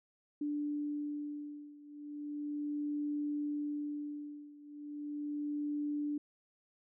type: beating tone pair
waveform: sine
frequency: 293.7 / 294.06 Hz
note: D4 / D4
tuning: 0 / +2 cents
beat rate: 0.36 Hz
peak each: -38 / -40 dBFS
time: 0.41-6.18 s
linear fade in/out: 5 ms
effects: none